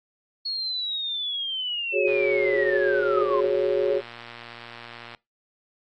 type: linear sweep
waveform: sine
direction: down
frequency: 4350 to 1010 Hz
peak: -26 dBFS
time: 0.45-3.41 s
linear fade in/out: 10 ms
type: chord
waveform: sine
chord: F# suspended second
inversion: none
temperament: equal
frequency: 370 / 415.3 / 554.4 Hz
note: F#4 / G#4 / C#5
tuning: 0 / 0 / 0 cents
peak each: -24 dBFS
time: 1.92-4.02 s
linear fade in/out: 50 ms
type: click train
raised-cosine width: 0.3 ms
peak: -25 dBFS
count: 363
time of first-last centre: 2.08-5.148 s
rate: 118 Hz
effects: noise-tail reverb RT60 0.2 s tail -21 dB re dry + AAC 32 kbps

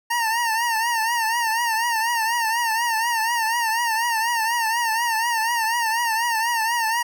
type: tone with vibrato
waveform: 25% pulse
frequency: 918 Hz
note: A#5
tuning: 27 cents flat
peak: -16 dBFS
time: 0.1-7.03 s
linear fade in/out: 10 ms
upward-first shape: triangle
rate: 4.1 Hz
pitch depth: 95 cents each way
effects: none

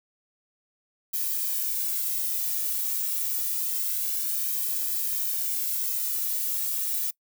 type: noise with flanger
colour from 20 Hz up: violet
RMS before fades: -28 dBFS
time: 1.13-7.11 s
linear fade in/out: 10 ms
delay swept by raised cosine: 1.4 to 1.96 ms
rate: 0.27 Hz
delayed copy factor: -0.65
effects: noise-tail reverb RT60 0.1 s tail -23 dB re dry

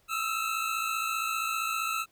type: tone pair together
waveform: 25% pulse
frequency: 1288.8 / 1344 Hz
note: E6 / E6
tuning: -39 / +33 cents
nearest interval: minor second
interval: 72 cents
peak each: -28 dBFS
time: 0.08-2.06 s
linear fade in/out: 50 ms
effects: pink hiss -67 dBFS RMS until 2.11 s

